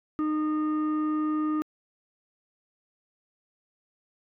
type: tone pair together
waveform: sine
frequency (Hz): 306.5 / 1226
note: D#4 / D#6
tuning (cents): -26 / -26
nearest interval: 2 octaves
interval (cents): 2400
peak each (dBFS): -23 / -32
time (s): 0.19-1.62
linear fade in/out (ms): 0
effects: tanh soft clip ceiling -21 dBFS